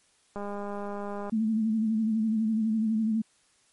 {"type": "click train", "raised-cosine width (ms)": 1, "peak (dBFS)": -23, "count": 191, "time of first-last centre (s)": [0.36, 1.296], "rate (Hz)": 203}
{"type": "tone with vibrato", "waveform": "sine", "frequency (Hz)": 220, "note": "A3", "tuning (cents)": 0, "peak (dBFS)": -23, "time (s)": [1.32, 3.22], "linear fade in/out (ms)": 10, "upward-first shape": "sine", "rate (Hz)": 12, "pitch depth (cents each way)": 50}
{"effects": ["white hiss -65 dBFS RMS until 3.72 s", "MP3 48 kbps"]}